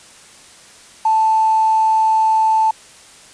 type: tone with quantisation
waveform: sine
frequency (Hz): 880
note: A5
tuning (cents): 0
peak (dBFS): -11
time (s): 1.05-2.71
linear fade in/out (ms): 5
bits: 6
effects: white hiss -43 dBFS RMS until 3.33 s + resampled to 22050 Hz